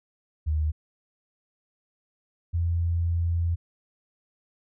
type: tone pair in turn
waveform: sine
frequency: 77 / 84.93 Hz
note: D#2 / F2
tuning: -17 / -48 cents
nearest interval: major second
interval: 169 cents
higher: second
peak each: -22 dBFS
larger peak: neither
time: 0.46-0.72 / 2.53-3.56 s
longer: second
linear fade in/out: 20 ms
effects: none